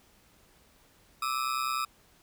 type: ring-modulated tone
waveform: 40% pulse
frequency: 1244.5 Hz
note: D#6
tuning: in tune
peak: -25 dBFS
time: 1.22-1.85 s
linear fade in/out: 5 ms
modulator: 64.9 Hz
effects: pink hiss -62 dBFS RMS until 2.22 s